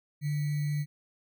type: tone with sample-and-hold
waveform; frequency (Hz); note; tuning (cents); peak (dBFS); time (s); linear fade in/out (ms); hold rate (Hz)
sine; 147.5; D3; +8; -27; 0.21-0.86; 50; 2100
effects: none